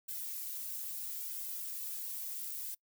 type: noise with flanger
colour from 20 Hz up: violet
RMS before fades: -41 dBFS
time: 0.08-2.75 s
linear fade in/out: 10 ms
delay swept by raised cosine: 1.9 to 3.2 ms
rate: 0.75 Hz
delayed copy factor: +0.85
effects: noise-tail reverb RT60 0.1 s tail -24 dB re dry